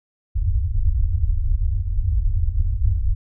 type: low-pass noise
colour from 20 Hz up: pink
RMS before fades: -19 dBFS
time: 0.35-3.15 s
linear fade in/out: 20 ms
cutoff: 100 Hz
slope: 96 dB/octave
effects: none